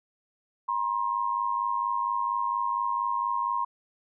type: tone pair together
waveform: sine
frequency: 958.7 / 1063 Hz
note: A#5 / C6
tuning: +48 / +27 cents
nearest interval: major second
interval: 179 cents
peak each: -28 dBFS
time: 0.68-3.65 s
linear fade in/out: 10 ms
effects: none